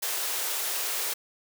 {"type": "high-pass noise", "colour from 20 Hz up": "white", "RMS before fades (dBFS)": -30, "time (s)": [0.02, 1.14], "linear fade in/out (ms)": 10, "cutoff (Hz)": 360, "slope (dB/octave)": 48, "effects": []}